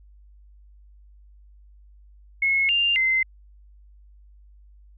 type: tone with pitch steps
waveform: sine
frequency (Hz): 2177 / 2795 / 2069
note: C#7 / F7 / C7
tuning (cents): -32 / +1 / -20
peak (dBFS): -18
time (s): 2.42-3.23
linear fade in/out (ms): 5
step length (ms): 270
effects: added 50 Hz sine -48 dBFS peak until 4.97 s